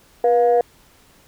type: tone pair together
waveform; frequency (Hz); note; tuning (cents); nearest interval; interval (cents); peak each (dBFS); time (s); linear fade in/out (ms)
sine; 483.3 / 706.6; B4 / F5; -38 / +20; perfect fifth; 658; -13 / -16; 0.24-0.61; 2
effects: tanh soft clip ceiling -7 dBFS + pink hiss -53 dBFS RMS until 1.27 s